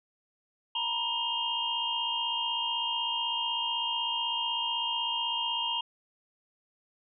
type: tone cluster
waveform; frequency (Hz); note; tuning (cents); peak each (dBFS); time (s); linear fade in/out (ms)
sine; 929 / 985 / 2838 / 3180; A#5 / B5 / F7 / G7; -6 / -5 / +27 / +24; -35 / -38 / -32 / -33; 0.75-5.81; 5
effects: none